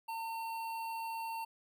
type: tone with notch filter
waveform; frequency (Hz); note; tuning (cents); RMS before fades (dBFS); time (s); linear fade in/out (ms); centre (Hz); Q
square; 907; A#5; -48; -40; 0.08-1.45; 10; 6500; 1.2
effects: none